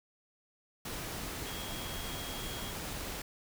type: tone in noise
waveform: sine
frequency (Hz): 3278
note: G#7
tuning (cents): -23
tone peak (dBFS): -46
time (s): 1.46-2.71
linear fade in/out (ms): 5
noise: pink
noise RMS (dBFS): -40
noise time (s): 0.85-3.22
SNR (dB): -9
effects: none